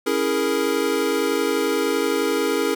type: chord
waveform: square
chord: A# half-diminished seventh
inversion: first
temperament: equal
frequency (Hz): 277.2 / 329.6 / 415.3 / 466.2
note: C#4 / E4 / G#4 / A#4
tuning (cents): 0 / 0 / 0 / 0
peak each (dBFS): -27 / -27 / -24 / -25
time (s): 0.06-2.75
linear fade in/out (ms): 10
effects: none